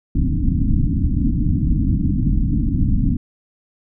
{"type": "low-pass noise", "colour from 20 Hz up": "pink", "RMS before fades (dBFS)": -17, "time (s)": [0.15, 3.17], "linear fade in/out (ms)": 5, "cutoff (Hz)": 300, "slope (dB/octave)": 96, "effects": []}